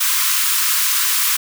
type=high-pass noise; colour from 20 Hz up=white; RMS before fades=-17 dBFS; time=0-1.37 s; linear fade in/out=10 ms; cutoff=980 Hz; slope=96 dB/octave; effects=none